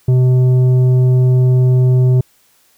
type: tone with tanh clipping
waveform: sine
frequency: 127.2 Hz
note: C3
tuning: 48 cents flat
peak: -9 dBFS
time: 0.08-2.21 s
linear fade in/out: 5 ms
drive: 8 dB
effects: white hiss -54 dBFS RMS until 2.77 s